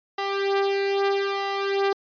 sawtooth tone with flanger, 395.6 Hz, G4, 16 cents sharp, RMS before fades -24 dBFS, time 0.18-1.93 s, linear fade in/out 5 ms, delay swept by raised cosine 1.5 to 3 ms, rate 0.78 Hz, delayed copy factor +0.8, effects resampled to 11025 Hz

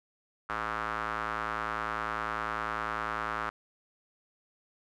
square tone with band-pass filter, 55 Hz, A1, in tune, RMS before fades -34 dBFS, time 0.49-3.5 s, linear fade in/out 10 ms, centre 1300 Hz, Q 3.3, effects none

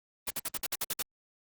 white noise bursts, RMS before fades -32 dBFS, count 9, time 0.27-1.025 s, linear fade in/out 5 ms, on 35 ms, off 55 ms, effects Opus 24 kbps

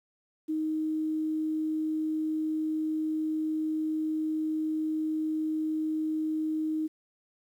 sine tone, 312.6 Hz, D#4, 8 cents sharp, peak -27 dBFS, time 0.48-6.88 s, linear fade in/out 20 ms, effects 10-bit

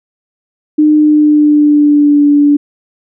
sine tone with pitch glide, 303.4 to 290 Hz, D#4 to D4, -44 to -22 cents, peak -4 dBFS, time 0.78-2.57 s, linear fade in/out 10 ms, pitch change -78 cents, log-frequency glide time 0.95-2.25 s, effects none

